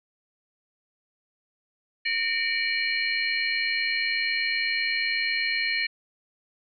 sine tone cluster, 1834 / 2261 / 2341 / 2917 / 4209 Hz, A#6 / C#7 / D7 / F#7 / C8, -29 / +34 / -6 / -25 / +9 cents, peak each -29 / -32 / -28 / -35 / -30 dBFS, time 2.05-5.87 s, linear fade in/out 10 ms, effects none

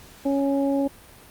harmonic tone, 277.2 Hz, C#4, in tune, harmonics 1 / 2 / 3, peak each -21 / -25 / -33 dBFS, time 0.25-0.88 s, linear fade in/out 10 ms, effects pink hiss -48 dBFS RMS until 1.3 s + Opus 48 kbps

